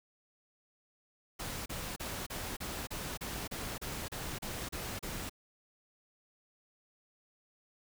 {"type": "noise bursts", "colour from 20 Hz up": "pink", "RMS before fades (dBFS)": -40, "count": 13, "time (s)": [1.39, 5.296], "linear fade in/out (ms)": 10, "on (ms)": 270, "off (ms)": 33, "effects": []}